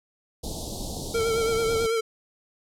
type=band-stop noise; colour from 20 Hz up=pink; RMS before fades=-33 dBFS; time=0.43-1.87 s; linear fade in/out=10 ms; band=840 to 3600 Hz; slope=48 dB/octave
type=tone with vibrato; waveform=square; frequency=453.2 Hz; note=A#4; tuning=49 cents flat; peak=-23 dBFS; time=1.14-2.01 s; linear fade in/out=10 ms; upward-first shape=sine; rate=9.1 Hz; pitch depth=38 cents each way
effects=low-pass 11000 Hz 12 dB/octave